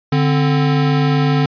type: tone pair together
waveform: square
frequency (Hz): 146.65 / 261.6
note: D3 / C4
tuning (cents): -2 / 0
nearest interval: minor seventh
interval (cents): 1002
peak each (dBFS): -14 / -19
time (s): 0.12-1.46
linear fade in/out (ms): 5
effects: resampled to 11025 Hz